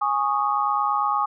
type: chord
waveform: sine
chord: Ab suspended fourth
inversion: none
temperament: equal with one note detuned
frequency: 830.6 / 1108.7 / 1237.3 Hz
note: Ab5 / Db6 / Eb6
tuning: 0 / 0 / -10 cents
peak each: -24 dBFS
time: 0.01-1.26 s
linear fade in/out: 10 ms
effects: none